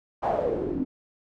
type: noise with low-pass filter sweep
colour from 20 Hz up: white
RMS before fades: -27 dBFS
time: 0.22-0.85 s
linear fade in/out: 20 ms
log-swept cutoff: 810 to 260 Hz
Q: 6.2
effects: none